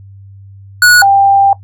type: tone pair in turn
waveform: square / sine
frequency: 1463 / 791.3 Hz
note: F#6 / G5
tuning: -20 / +16 cents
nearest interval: major seventh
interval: 1064 cents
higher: first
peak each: -4 dBFS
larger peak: neither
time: 0.82-1.02 / 1.02-1.53 s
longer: second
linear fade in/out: 2 ms
effects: noise-tail reverb RT60 0.1 s tail -17 dB re dry + added 98 Hz sine -32 dBFS peak until 1.63 s